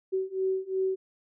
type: beating tone pair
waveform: sine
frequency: 377.9 / 380.7 Hz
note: F#4 / F#4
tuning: +37 / +49 cents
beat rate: 2.8 Hz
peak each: -30 / -29 dBFS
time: 0.12-0.96 s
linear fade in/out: 20 ms
effects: none